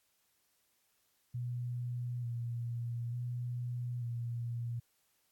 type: tone with vibrato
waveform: sine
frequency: 120.3 Hz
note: B2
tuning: 45 cents flat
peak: -35 dBFS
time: 1.34-4.8 s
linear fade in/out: 10 ms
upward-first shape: square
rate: 0.56 Hz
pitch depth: 26 cents each way
effects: white hiss -75 dBFS RMS until 5.31 s + AAC 64 kbps